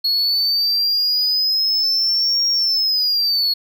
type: linear two-way sweep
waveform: triangle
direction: up then down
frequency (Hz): 4329 to 5590 to 4329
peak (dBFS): -14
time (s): 0.04-3.54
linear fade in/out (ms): 10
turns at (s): 2.48
effects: none